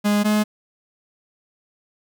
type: tone pair in turn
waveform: 45% pulse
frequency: 206.9 / 211.6 Hz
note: G#3 / G#3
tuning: -6 / +33 cents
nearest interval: unison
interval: 39 cents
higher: second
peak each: -16 dBFS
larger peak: neither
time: 0.04-0.24 / 0.24-0.44 s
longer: neither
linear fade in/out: 20 ms
effects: none